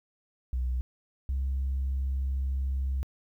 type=tone pair in turn; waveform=sine; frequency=62.6 / 66.83 Hz; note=B1 / C2; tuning=+24 / +37 cents; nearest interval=minor second; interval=113 cents; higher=second; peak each=-25 dBFS; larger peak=neither; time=0.53-0.81 / 1.29-3.03 s; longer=second; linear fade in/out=0 ms; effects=tanh soft clip ceiling -24 dBFS + 11-bit